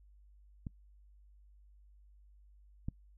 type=clicks; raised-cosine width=5 ms; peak=-28 / -24 dBFS; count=2; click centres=0.668 / 2.885 s; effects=noise-tail reverb RT60 0.1 s tail -24 dB re dry + added 50 Hz sine -58 dBFS peak until 3.17 s